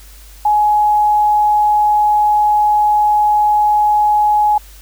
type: tone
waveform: sine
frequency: 840 Hz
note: G#5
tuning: 19 cents sharp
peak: -9 dBFS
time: 0.45-4.58 s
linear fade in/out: 5 ms
effects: added 50 Hz sine -37 dBFS peak until 4.81 s + white hiss -43 dBFS RMS until 4.81 s